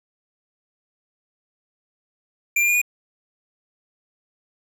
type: tone with pitch steps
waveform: square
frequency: 2375 / 2401 / 2428 / 2454 Hz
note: D7 / D7 / D#7 / D#7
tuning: +19 / +38 / -43 / -25 cents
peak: -17 dBFS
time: 2.56-2.816 s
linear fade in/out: 5 ms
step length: 64 ms
effects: none